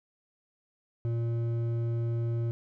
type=tone with hard clipping; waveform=sine; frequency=116.54 Hz; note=A#2; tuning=in tune; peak=-29 dBFS; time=1.05-2.51 s; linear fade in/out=0 ms; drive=8 dB; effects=none